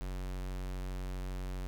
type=tone; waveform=square; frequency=46.25 Hz; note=F#1; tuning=in tune; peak=-37 dBFS; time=0.01-1.67 s; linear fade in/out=0 ms; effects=none